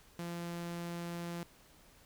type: tone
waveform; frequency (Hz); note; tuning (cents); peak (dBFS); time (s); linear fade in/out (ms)
sawtooth; 171.6; F3; -30; -35; 0.19-1.43; 0
effects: pink hiss -62 dBFS RMS until 2.05 s